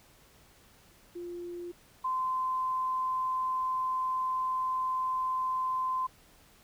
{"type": "tone pair in turn", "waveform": "sine", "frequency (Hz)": [349.2, 1032.6], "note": ["F4", "C6"], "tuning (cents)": [0, -23], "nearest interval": "octave + perfect fifth", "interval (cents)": 1877, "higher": "second", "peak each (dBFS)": [-37, -28], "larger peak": "second", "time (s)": [[1.15, 1.72], [2.04, 6.07]], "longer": "second", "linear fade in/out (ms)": 10, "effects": ["pink hiss -60 dBFS RMS until 6.63 s"]}